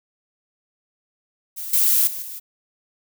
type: noise with level steps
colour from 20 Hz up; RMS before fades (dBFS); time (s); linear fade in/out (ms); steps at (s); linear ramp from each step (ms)
violet; -31 / -17 / -30 / -34; 1.56-2.4; 20; 1.73 / 2.07 / 2.22; 5
effects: none